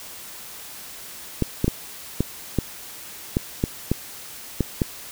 clicks, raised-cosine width 3 ms, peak -6 dBFS, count 10, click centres 1.423 / 1.644 / 1.68 / 2.206 / 2.587 / 3.369 / 3.639 / 3.916 / 4.607 / 4.818 s, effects white hiss -39 dBFS RMS until 5.11 s

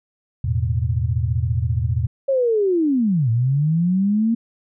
sine chord, E suspended fourth, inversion none, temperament equal with one note detuned, 82.41 / 108.55 / 123.47 Hz, E2 / A2 / B2, 0 / -23 / 0 cents, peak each -22 dBFS, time 0.44-2.07 s, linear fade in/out 5 ms
sine linear two-way sweep, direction down then up, 554.4 to 110.5 to 233.3 Hz, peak -15 dBFS, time 2.28-4.35 s, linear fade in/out 10 ms, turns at 3.3 s
effects none

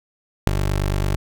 20% pulse tone with ADSR envelope, 49 Hz, G1, in tune, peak -3 dBFS, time 0.47-1.16 s, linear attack 4 ms, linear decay 8 ms, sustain -11 dB, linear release 4 ms, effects none

